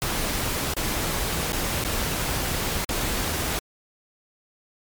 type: noise with dropouts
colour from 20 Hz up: pink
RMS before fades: -26 dBFS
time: 0.02-3.59 s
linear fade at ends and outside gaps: 0 ms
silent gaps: 0.737-0.767 / 1.521-1.531 / 1.839-1.848 / 2.846-2.891 s
effects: MP3 96 kbps